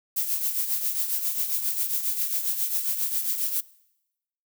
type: noise with tremolo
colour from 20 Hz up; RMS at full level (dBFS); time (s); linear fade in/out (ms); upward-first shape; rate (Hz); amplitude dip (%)
violet; -24; 0.16-3.61; 10; triangle; 7.4; 65
effects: noise-tail reverb RT60 0.9 s tail -22 dB re dry